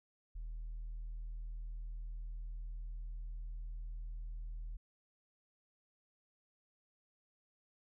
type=tone; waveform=sine; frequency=40.04 Hz; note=E1; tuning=50 cents flat; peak=-39 dBFS; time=0.35-4.77 s; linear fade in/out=10 ms; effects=tanh soft clip ceiling -39 dBFS